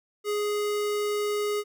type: tone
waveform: square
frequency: 415.8 Hz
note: G#4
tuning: 2 cents sharp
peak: -26 dBFS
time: 0.24-1.64 s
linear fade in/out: 50 ms
effects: none